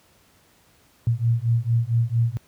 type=beating tone pair; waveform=sine; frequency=114.4 / 118.8 Hz; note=A#2 / A#2; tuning=-32 / +33 cents; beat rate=4.4 Hz; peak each=-21 dBFS; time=1.07-2.37 s; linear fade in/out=0 ms; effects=pink hiss -58 dBFS RMS until 2.47 s + high-pass 60 Hz 12 dB/octave